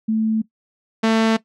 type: tone pair in turn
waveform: sine / sawtooth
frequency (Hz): 220 / 223.2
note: A3 / A3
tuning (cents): 0 / +25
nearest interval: unison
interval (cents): 25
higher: second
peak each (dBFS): -16 / -10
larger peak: second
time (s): 0.08-0.42 / 1.03-1.37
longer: neither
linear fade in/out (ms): 10
effects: noise-tail reverb RT60 0.1 s tail -17 dB re dry + low-pass 5000 Hz 12 dB/octave